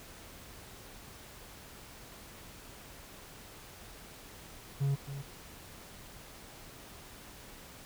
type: tone with echo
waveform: triangle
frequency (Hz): 138.9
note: C#3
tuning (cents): +4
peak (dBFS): -25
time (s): 4.8-4.96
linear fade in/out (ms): 20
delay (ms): 270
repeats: 1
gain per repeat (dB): -11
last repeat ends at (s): 5.23
effects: pink hiss -51 dBFS RMS until 7.85 s